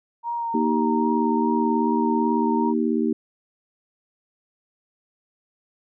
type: tone with vibrato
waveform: sine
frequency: 932.3 Hz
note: A#5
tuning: in tune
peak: -24 dBFS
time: 0.23-2.74 s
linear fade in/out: 50 ms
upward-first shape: sine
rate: 2.5 Hz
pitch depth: 20 cents each way
type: harmonic tone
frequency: 78.2 Hz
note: D#2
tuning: 9 cents sharp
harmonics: 3 / 4 / 5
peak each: -22 / -24 / -26 dBFS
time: 0.54-3.13 s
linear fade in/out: 5 ms
effects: none